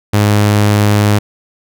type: tone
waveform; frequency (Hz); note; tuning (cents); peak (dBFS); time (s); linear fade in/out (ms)
sawtooth; 103.9; G#2; +1; -4; 0.13-1.19; 10
effects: none